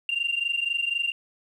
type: tone pair together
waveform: sine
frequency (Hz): 2770 / 2794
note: F7 / F7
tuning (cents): -15 / 0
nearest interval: unison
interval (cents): 15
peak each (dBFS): -26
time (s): 0.09-1.12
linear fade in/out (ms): 2
effects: tanh soft clip ceiling -18 dBFS + 10-bit